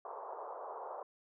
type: band-pass noise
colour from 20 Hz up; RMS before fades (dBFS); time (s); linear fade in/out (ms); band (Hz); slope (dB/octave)
white; -45; 0.05-1.03; 2; 430 to 1100; 48
effects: none